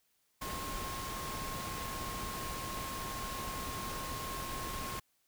sine tone in noise, 1074 Hz, C6, 45 cents sharp, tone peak -42 dBFS, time 0.41-5 s, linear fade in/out 10 ms, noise pink, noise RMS -41 dBFS, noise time 0.41-5 s, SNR -4 dB, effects white hiss -75 dBFS RMS until 5.27 s

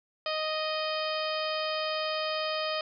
harmonic tone with a mistuned harmonic, 622.3 Hz, D#5, in tune, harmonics 1 / 2 / 3 / 4 / 5 / 6 / 7 / 8, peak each -32 / -35 / -41 / -39 / -38 / -44 / -42 / -39 dBFS, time 0.26-2.81 s, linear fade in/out 2 ms, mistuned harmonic 8, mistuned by -16 cents, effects none

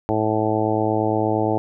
harmonic tone, 108.6 Hz, A2, 22 cents flat, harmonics 1 / 2 / 3 / 4 / 5 / 6 / 7 / 8, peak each -26 / -29 / -23 / -25 / -27 / -27 / -26 / -28 dBFS, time 0.09-1.58 s, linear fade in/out 0 ms, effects none

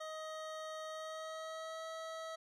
25% pulse tone with pitch glide, 628 to 646 Hz, D#5 to E5, +16 to -35 cents, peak -39 dBFS, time 0-2.36 s, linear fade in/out 10 ms, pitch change +49 cents, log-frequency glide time 0.88-1.86 s, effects low-pass 7000 Hz 12 dB/octave

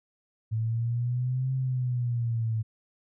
sine exponential two-way sweep, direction up then down, 110 to 132.2 to 110 Hz, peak -25 dBFS, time 0.51-2.63 s, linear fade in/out 20 ms, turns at 1.53 s, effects none

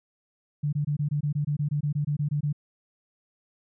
sine tone bursts, 146.83 Hz, D3, in tune, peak -23 dBFS, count 16, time 0.63-2.528 s, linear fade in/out 10 ms, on 98 ms, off 22 ms, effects none

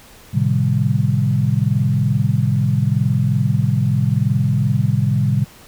sine chord, A half-diminished seventh, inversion none, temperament equal with one note detuned, 110 / 130.81 / 153.16 / 196 Hz, A2 / C3 / Eb3 / G3, 0 / 0 / -27 / 0 cents, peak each -19 / -17 / -21 / -22 dBFS, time 0.33-5.45 s, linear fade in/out 20 ms, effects pink hiss -44 dBFS RMS until 5.67 s

